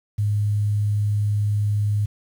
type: tone with quantisation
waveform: sine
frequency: 103.83 Hz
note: G#2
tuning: in tune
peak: -18 dBFS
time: 0.18-2.06 s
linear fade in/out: 10 ms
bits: 8
effects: none